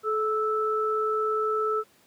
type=tone pair together; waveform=sine; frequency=432 / 1315 Hz; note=A4 / E6; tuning=-32 / -5 cents; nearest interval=octave + perfect fifth; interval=1927 cents; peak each=-26 dBFS; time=0.03-1.84 s; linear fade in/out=50 ms; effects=pink hiss -60 dBFS RMS until 2.06 s + high-pass 150 Hz 12 dB/octave